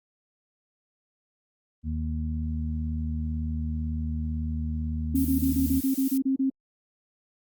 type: harmonic tone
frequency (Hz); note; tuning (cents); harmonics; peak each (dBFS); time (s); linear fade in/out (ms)
78; D#2; +5; 1 / 2 / 3; -28 / -37 / -33; 1.83-5.82; 50
type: tone bursts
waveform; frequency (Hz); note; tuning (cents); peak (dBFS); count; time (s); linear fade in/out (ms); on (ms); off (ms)
sine; 267.2; C4; +36; -21; 10; 5.14-6.501; 10; 110; 29
type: noise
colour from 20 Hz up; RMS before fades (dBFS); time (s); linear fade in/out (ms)
violet; -36; 5.15-6.18; 10
effects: Opus 32 kbps